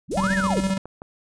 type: linear two-way sweep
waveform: sine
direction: up then down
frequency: 90.3 to 1881 to 90.3 Hz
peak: -23 dBFS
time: 0.08-0.63 s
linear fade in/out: 50 ms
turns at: 0.34 s
type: band-stop noise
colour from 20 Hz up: pink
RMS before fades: -34 dBFS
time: 0.11-0.71 s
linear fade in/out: 5 ms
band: 320 to 6300 Hz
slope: 12 dB/octave
type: tone with tremolo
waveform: square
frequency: 192.4 Hz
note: G3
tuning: 32 cents flat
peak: -20 dBFS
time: 0.17-0.78 s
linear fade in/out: 5 ms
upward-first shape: square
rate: 15 Hz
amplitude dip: 50%
type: clicks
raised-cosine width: 1 ms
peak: -23 dBFS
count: 3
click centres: 0.699 / 0.856 / 1.019 s
effects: resampled to 22050 Hz